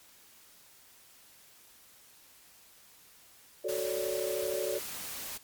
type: chord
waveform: sine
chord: D major seventh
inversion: first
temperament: equal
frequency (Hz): 370 / 440 / 554.4 / 587.3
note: F#4 / A4 / C#5 / D5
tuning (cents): 0 / 0 / 0 / 0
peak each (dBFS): -36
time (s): 3.64-4.79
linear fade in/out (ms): 10
type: noise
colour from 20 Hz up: white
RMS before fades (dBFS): -40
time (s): 3.68-5.38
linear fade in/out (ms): 10
effects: white hiss -58 dBFS RMS until 5.43 s + MP3 96 kbps